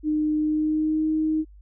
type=tone with pitch glide; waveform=sine; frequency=305.2 to 312.5 Hz; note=D#4 to D#4; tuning=-33 to +8 cents; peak=-20 dBFS; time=0.03-1.45 s; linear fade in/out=50 ms; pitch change=+41 cents; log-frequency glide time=0.38-1.07 s; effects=added 50 Hz sine -45 dBFS peak until 1.61 s